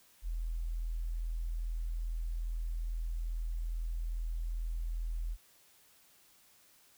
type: tone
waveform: sine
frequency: 41.2 Hz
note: E1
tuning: in tune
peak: -33 dBFS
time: 0.22-5.37 s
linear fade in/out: 50 ms
effects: white hiss -64 dBFS RMS until 6.97 s